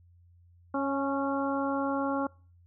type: harmonic tone with a mistuned harmonic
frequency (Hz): 275.3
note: C#4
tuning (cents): -12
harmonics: 1 / 2 / 3 / 4 / 5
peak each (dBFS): -30 / -33 / -35 / -36 / -37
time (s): 0.74-2.27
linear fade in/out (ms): 5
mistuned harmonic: 3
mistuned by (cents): +19
effects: noise-tail reverb RT60 0.4 s tail -24 dB re dry + added 87 Hz sine -56 dBFS peak until 2.66 s

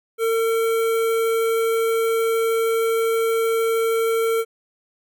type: tone with notch filter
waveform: square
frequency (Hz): 453.2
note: A#4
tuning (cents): -49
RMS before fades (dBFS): -20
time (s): 0.18-4.45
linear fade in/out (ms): 50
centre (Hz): 4800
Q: 0.94
effects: none

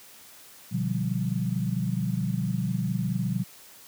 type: chord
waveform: sine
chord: G dominant seventh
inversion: first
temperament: just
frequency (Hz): 122.5 / 147 / 176.4 / 196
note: B2 / D3 / F3 / G3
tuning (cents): -14 / +2 / +18 / 0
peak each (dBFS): -29 / -32 / -29 / -31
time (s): 0.71-3.44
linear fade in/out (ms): 20
effects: white hiss -50 dBFS RMS until 3.87 s + high-pass 80 Hz 12 dB/octave

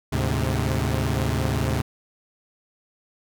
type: tone cluster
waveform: sawtooth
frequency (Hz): 74.6 / 106.1 / 131.6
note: D2 / G#2 / C3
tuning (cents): +28 / +38 / +10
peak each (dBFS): -22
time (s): 0.12-1.82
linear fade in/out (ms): 10
effects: none

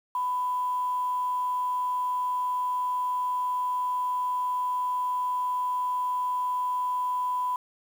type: tone with quantisation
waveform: sine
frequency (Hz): 997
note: B5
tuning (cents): +16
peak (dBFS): -25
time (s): 0.15-7.56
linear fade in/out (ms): 2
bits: 8
effects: none

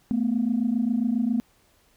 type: tone pair together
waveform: sine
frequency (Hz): 220.2 / 247.6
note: A3 / B3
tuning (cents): +2 / +5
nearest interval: major second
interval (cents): 203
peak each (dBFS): -23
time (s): 0.11-1.4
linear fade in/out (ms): 0
effects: tanh soft clip ceiling -15 dBFS + pink hiss -62 dBFS RMS until 1.96 s

